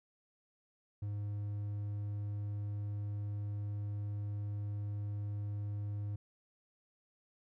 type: tone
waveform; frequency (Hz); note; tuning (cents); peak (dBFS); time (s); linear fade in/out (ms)
triangle; 102.9; G#2; -16; -34; 1.02-6.16; 5
effects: none